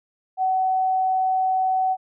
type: tone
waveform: sine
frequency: 753 Hz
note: F#5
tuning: 30 cents sharp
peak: -18 dBFS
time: 0.37-1.97 s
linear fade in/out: 50 ms
effects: none